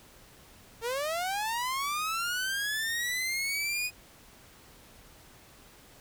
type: linear sweep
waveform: sawtooth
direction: up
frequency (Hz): 443.4 to 2499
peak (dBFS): -26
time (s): 0.81-3.91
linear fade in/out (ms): 50
effects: pink hiss -55 dBFS RMS until 6 s